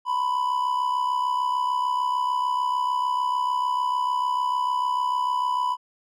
triangle tone with amplitude modulation, 994 Hz, B5, 11 cents sharp, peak -17 dBFS, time 0.05-5.77 s, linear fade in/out 50 ms, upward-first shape sine, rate 66.7 Hz, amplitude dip 60%, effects none

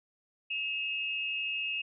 sine tone pair together, 2578 / 2811 Hz, E7 / F7, -39 / +11 cents, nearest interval minor second, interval 150 cents, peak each -33 / -35 dBFS, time 0.5-1.82 s, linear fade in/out 10 ms, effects none

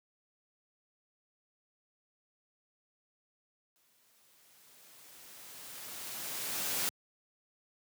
white noise with exponential growth, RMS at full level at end -32 dBFS, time 3.76-6.89 s, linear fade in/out 0 ms, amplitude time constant 680 ms, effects high-pass 100 Hz 12 dB/octave

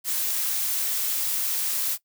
blue noise, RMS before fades -26 dBFS, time 0.04-1.98 s, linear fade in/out 50 ms, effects noise-tail reverb RT60 0.1 s tail -19 dB re dry

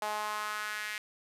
sawtooth tone with high-pass filter sweep, 211.4 Hz, G#3, 31 cents sharp, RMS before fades -36 dBFS, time 0.02-0.98 s, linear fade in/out 2 ms, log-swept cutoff 770 to 2000 Hz, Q 2.8, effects resampled to 32000 Hz

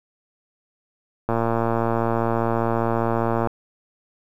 click train, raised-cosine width 1 ms, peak -8 dBFS, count 252, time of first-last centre 1.29-3.473 s, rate 115 Hz, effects 8-bit

